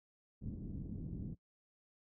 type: low-pass noise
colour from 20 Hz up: white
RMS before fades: -44 dBFS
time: 0.41-1.35 s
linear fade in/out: 20 ms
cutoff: 240 Hz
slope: 24 dB/octave
effects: noise-tail reverb RT60 0.1 s tail -20 dB re dry